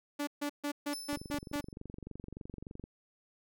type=tone bursts; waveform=sawtooth; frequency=290 Hz; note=D4; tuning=22 cents flat; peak=-29 dBFS; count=7; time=0.19-1.611 s; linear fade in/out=10 ms; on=83 ms; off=140 ms
type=tone with exponential decay; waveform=25% pulse; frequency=5274 Hz; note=E8; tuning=in tune; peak=-33 dBFS; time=0.93-1.72 s; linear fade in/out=1 ms; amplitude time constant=170 ms
type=click train; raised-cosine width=3 ms; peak=-31 dBFS; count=41; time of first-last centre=1.13-2.839 s; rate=23.4 Hz
effects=none